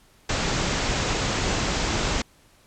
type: low-pass noise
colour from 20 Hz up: pink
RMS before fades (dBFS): -25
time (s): 0.29-2.22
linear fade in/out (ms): 5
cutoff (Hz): 7700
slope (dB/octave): 96
effects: pink hiss -57 dBFS RMS until 2.66 s + low-pass 12000 Hz 12 dB/octave